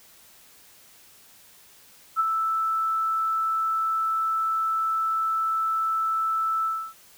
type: tone with ADSR envelope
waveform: sine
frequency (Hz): 1318.5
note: E6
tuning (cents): 0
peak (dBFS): -17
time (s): 2.16-6.94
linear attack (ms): 38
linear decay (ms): 25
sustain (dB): -5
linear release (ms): 290
effects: white hiss -53 dBFS RMS until 7.17 s